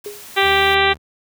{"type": "noise", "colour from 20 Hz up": "white", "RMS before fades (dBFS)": -38, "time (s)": [0.04, 0.75], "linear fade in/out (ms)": 5}
{"type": "tone with exponential decay", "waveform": "sine", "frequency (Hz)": 413.3, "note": "G#4", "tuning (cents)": -8, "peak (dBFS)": -24, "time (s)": [0.06, 0.31], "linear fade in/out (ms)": 1, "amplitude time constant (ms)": 53}
{"type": "harmonic tone", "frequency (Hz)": 392, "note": "G4", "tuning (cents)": 0, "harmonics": [1, 2, 3, 4, 5, 6, 7, 8, 9, 10], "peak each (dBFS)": [-19, -19, -22, -22, -20, -22, -25, -24, -25, -26], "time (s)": [0.36, 0.94], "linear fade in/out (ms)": 20}
{"type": "tone", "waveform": "sawtooth", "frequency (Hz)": 76, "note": "D#2", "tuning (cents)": -40, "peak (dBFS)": -27, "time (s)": [0.41, 0.98], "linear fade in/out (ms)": 50}
{"effects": []}